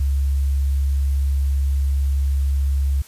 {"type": "tone", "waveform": "sine", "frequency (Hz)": 69, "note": "C#2", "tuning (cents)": -7, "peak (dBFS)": -16, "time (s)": [0, 3.02], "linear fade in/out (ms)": 5, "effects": ["white hiss -46 dBFS RMS until 3.07 s", "resampled to 32000 Hz"]}